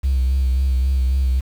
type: tone with vibrato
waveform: triangle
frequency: 65.2 Hz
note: C2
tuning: 5 cents flat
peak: -11 dBFS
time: 0.03-1.41 s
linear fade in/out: 20 ms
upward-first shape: sine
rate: 3.7 Hz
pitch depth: 48 cents each way
effects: tanh soft clip ceiling -12 dBFS + 7-bit